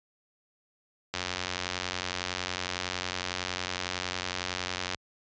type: click train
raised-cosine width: 0.2 ms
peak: -13 dBFS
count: 347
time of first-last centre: 1.14-4.946 s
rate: 90.9 Hz
effects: high-pass 60 Hz 12 dB/octave + resampled to 16000 Hz